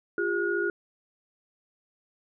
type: tone cluster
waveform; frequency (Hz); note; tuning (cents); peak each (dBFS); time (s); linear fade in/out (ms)
sine; 349.8 / 403.7 / 1442; F4 / G#4 / F#6; +3 / -49 / -45; -29; 0.18-0.7; 2
effects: none